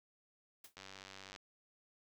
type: noise with exponential decay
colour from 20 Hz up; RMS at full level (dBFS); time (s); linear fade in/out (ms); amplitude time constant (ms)
white; -50; 0.64-0.76; 5; 24
type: click train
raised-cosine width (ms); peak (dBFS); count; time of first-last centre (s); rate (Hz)
0.2; -33; 58; 0.77-1.361; 96.4
effects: none